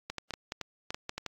clicks, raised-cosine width 0.2 ms, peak -18 dBFS, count 11, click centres 0.1 / 0.183 / 0.307 / 0.338 / 0.521 / 0.613 / 0.905 / 0.945 / 1.094 / 1.18 / 1.263 s, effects AAC 48 kbps

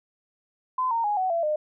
sine tone with pitch steps, 1022 / 921.1 / 830.1 / 748.1 / 674.3 / 607.7 Hz, C6 / A#5 / G#5 / F#5 / E5 / D#5, -41 / -21 / -1 / +19 / +39 / -41 cents, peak -22 dBFS, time 0.78-1.56 s, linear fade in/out 5 ms, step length 130 ms, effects none

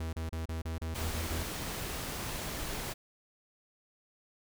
45% pulse tone bursts, 81 Hz, E2, 30 cents flat, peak -34 dBFS, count 9, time 0-1.434 s, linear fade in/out 5 ms, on 130 ms, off 33 ms
pink noise, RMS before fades -38 dBFS, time 0.94-2.94 s, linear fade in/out 20 ms
effects none

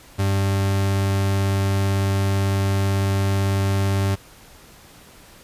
40% pulse tone, 98 Hz, G2, in tune, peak -17 dBFS, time 0.18-4.16 s, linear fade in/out 20 ms, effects pink hiss -47 dBFS RMS until 5.43 s + resampled to 32000 Hz

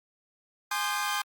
sawtooth chord, Ab major seventh, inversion none, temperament equal with one note detuned, 830.6 / 1046.5 / 1214 / 1568 Hz, Ab5 / C6 / Eb6 / G6, 0 / 0 / -43 / 0 cents, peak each -30 dBFS, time 0.71-1.22 s, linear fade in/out 5 ms, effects Opus 48 kbps

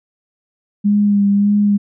sine tone with vibrato, 203.4 Hz, G#3, 36 cents flat, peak -10 dBFS, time 0.84-1.78 s, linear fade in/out 20 ms, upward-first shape sine, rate 1.7 Hz, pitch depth 25 cents each way, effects none

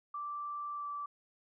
sine tone with pitch glide, 1171 to 1161.6 Hz, D6 to D6, -5 to -19 cents, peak -37 dBFS, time 0.14-1.06 s, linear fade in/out 5 ms, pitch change -14 cents, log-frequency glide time 0.74-0.87 s, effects none

